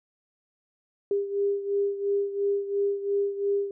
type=beating tone pair; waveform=sine; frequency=400.7 / 403.6 Hz; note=G4 / G#4; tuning=+38 / -49 cents; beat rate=2.9 Hz; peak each=-25 / -30 dBFS; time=1.11-3.71 s; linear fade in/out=2 ms; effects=none